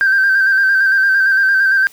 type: tone with vibrato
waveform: sine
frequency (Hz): 1568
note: G6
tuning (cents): 0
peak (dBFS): -8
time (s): 0.01-1.87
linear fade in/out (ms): 0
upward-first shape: square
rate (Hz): 8.8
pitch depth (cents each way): 32
effects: tanh soft clip ceiling -6 dBFS + white hiss -45 dBFS RMS until 1.92 s